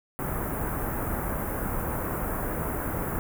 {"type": "band-stop noise", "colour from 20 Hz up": "pink", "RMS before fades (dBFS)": -30, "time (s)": [0.19, 3.19], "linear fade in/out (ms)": 0, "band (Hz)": [1600, 12000], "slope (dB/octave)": 24, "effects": []}